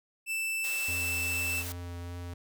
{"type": "tone", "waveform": "45% pulse", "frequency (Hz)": 2649, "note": "E7", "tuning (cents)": 8, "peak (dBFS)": -30, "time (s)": [0.26, 1.64], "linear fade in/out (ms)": 50}
{"type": "high-pass noise", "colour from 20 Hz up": "white", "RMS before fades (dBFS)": -40, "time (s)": [0.64, 1.72], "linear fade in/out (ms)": 0, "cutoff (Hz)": 400, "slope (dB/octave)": 12}
{"type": "tone with vibrato", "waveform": "square", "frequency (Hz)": 87.31, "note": "F2", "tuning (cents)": 0, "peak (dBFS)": -38, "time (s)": [0.88, 2.34], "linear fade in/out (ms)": 5, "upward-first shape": "triangle", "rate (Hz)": 2.5, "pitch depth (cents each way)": 13}
{"effects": []}